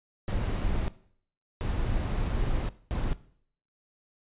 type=noise bursts at uneven times; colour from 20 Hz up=brown; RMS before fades=-28 dBFS; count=3; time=0.28-0.88 / 1.61-2.69 / 2.91-3.13 s; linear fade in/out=0 ms; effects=noise-tail reverb RT60 0.6 s tail -18 dB re dry + resampled to 8000 Hz